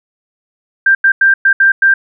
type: tone bursts at uneven times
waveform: sine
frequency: 1581 Hz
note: G6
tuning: 14 cents sharp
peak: -5 dBFS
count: 6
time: 0.86-0.95 / 1.04-1.12 / 1.21-1.34 / 1.45-1.53 / 1.6-1.72 / 1.82-1.94 s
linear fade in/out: 5 ms
effects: none